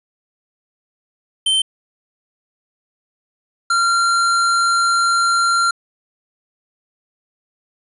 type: tone pair in turn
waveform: square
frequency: 3104 / 1378.9 Hz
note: G7 / F6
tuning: -18 / -22 cents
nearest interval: octave + major second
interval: 1404 cents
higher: first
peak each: -14 dBFS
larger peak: neither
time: 1.46-1.62 / 3.7-5.71 s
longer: second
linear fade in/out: 5 ms
effects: resampled to 24000 Hz + 8-bit